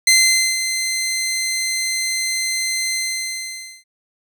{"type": "tone with ADSR envelope", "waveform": "15% pulse", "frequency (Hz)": 2068, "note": "C7", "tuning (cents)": -21, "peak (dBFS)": -3, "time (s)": [0.07, 3.84], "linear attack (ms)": 4, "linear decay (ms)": 490, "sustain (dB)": -10, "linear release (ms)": 900, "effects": []}